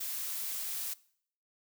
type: noise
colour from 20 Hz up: blue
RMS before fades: -37 dBFS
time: 0-0.94 s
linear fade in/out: 10 ms
effects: noise-tail reverb RT60 0.6 s tail -21 dB re dry